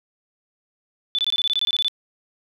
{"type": "tone bursts", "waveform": "sine", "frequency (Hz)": 3497, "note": "A7", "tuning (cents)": -11, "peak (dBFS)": -18, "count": 13, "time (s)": [1.15, 1.882], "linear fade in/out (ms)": 0, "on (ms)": 36, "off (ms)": 22, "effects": []}